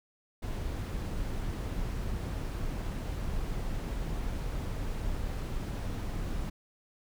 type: noise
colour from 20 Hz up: brown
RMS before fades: -34 dBFS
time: 0.42-6.5 s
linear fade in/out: 10 ms
effects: none